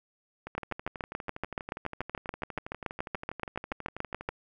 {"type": "two click trains", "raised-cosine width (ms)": 0.5, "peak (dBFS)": [-23, -16], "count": [48, 27], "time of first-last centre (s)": [[0.47, 4.291], [0.58, 4.289]], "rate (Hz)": [12.3, 7.01], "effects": []}